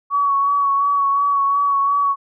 sine tone with vibrato, 1124 Hz, C#6, 24 cents sharp, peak -14 dBFS, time 0.1-2.16 s, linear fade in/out 50 ms, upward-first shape sine, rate 2.8 Hz, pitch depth 24 cents each way, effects none

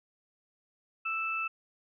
sine tone pair together, 1322.7 / 2637 Hz, E6 / E7, +5 / 0 cents, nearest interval octave, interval 1195 cents, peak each -34 / -32 dBFS, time 1.05-1.48 s, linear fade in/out 10 ms, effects none

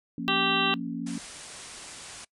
sine chord, Bb minor, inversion second, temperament equal, 174.61 / 233.1 / 277.2 Hz, F3 / Bb3 / Db4, 0 / 0 / 0 cents, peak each -36 / -34 / -34 dBFS, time 0.18-1.18 s, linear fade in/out 2 ms
harmonic tone, 390 Hz, G4, 9 cents flat, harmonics 1 / 2 / 3 / 4 / 5 / 7 / 8 / 9 / 10, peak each -33 / -32 / -29 / -34 / -38 / -27 / -31 / -36 / -32 dBFS, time 0.28-0.74 s, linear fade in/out 0 ms
white low-pass noise, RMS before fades -44 dBFS, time 1.06-2.25 s, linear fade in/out 10 ms, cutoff 10000 Hz, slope 96 dB/octave
effects noise-tail reverb RT60 0.1 s tail -22 dB re dry

